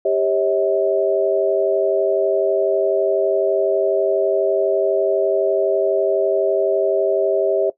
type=tone cluster; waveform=sine; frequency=395.2 / 547 / 639 Hz; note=G4 / C#5 / D#5; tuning=+14 / -23 / +46 cents; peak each=-19 dBFS; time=0.05-7.7 s; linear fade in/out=5 ms; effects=noise-tail reverb RT60 0.1 s tail -17 dB re dry